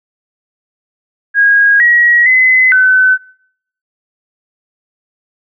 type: tone with pitch steps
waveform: sine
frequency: 1639 / 1907 / 2031 / 1515 Hz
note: G#6 / A#6 / B6 / F#6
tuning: -23 / +39 / +48 / +40 cents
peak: -5 dBFS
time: 1.34-3.18 s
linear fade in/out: 50 ms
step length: 460 ms
effects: noise-tail reverb RT60 0.7 s tail -24 dB re dry